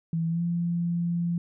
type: tone with pitch glide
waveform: sine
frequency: 164.6 to 171.59 Hz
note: E3 to F3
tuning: -2 to -30 cents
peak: -24 dBFS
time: 0.13-1.38 s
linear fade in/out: 2 ms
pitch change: +72 cents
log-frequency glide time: 0.29-0.42 s
effects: none